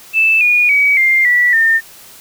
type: tone with pitch steps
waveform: sine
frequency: 2637 / 2446 / 2269 / 2105 / 1952.8 / 1811.6 Hz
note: E7 / D#7 / C#7 / C7 / B6 / A#6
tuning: 0 / -30 / +40 / +10 / -20 / -50 cents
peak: -8 dBFS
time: 0.13-1.81 s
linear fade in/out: 50 ms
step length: 280 ms
effects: white hiss -39 dBFS RMS until 2.2 s